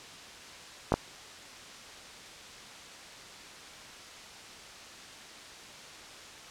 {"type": "clicks", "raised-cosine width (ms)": 1, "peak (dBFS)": -10, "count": 2, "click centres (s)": [0.921, 0.94], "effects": ["white hiss -47 dBFS RMS until 6.5 s", "low-pass 6000 Hz 12 dB/octave"]}